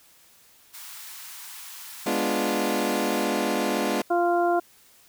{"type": "high-pass noise", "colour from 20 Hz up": "white", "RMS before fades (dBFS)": -41, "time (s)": [0.73, 3.26], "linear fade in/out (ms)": 20, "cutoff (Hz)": 820, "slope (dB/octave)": 48}
{"type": "chord", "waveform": "20% pulse", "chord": "G# diminished seventh", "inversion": "none", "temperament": "equal", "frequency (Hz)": [207.7, 246.9, 293.7, 349.2], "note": ["G#3", "B3", "D4", "F4"], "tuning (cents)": [0, 0, 0, 0], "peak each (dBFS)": -24, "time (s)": [2.06, 4.02], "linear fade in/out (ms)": 5}
{"type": "harmonic tone", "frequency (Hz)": 347.7, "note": "F4", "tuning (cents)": -8, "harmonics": [1, 2, 3, 4], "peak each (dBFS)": [-23, -22, -32, -31], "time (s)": [4.1, 4.6], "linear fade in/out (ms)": 10}
{"effects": ["white hiss -56 dBFS RMS until 5.08 s"]}